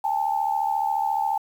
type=tone pair together; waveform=sine; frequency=805.7 / 880 Hz; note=G5 / A5; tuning=+47 / 0 cents; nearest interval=major second; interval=153 cents; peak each=-24 dBFS; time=0.04-1.38 s; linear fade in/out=5 ms; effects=8-bit